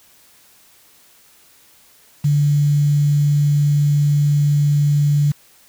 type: tone with quantisation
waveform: sine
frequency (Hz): 145.7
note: D3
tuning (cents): -13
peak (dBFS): -12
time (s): 2.24-5.32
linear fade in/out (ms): 10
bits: 6
effects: white hiss -51 dBFS RMS until 5.68 s